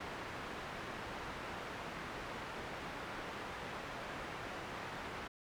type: low-pass noise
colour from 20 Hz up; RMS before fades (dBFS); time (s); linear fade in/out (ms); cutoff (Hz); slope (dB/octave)
white; -45; 0-5.28; 10; 1600; 12
effects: none